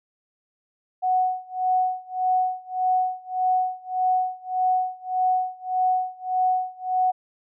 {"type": "tone with tremolo", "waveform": "sine", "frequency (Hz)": 740, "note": "F#5", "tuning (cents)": 0, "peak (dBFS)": -17, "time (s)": [1.02, 7.12], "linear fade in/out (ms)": 20, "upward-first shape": "sine", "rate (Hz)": 1.7, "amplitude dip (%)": 95, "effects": []}